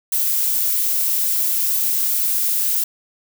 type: noise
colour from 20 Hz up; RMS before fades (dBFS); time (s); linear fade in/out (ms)
violet; -19; 0.12-2.84; 5
effects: none